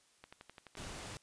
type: click train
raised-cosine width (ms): 0.3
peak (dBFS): -34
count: 8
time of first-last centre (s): 0.24-0.838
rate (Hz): 11.7
type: noise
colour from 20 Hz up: pink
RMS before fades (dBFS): -46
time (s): 0.77-1.17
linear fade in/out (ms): 0
effects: white hiss -69 dBFS RMS until 1.22 s + resampled to 22050 Hz